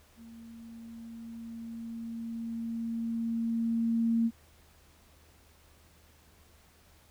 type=tone with level ramp; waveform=sine; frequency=229.4 Hz; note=A#3; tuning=28 cents flat; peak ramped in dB=-47 to -23 dBFS; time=0.16-4.31 s; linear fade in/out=50 ms; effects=added 77 Hz sine -62 dBFS peak until 7.1 s + pink hiss -62 dBFS RMS until 7.1 s